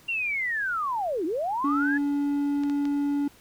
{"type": "linear two-way sweep", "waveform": "sine", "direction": "down then up", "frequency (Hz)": [2794, 298, 1739], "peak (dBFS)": -25, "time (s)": [0.08, 1.98], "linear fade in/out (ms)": 10, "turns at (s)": 1.25}
{"type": "tone", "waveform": "triangle", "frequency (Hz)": 285.9, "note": "D4", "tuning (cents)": -46, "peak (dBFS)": -21, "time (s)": [1.64, 3.28], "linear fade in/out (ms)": 5}
{"type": "clicks", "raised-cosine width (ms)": 0.2, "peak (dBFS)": -24, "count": 3, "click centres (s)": [2.636, 2.698, 2.854]}
{"effects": ["pink hiss -55 dBFS RMS until 3.4 s"]}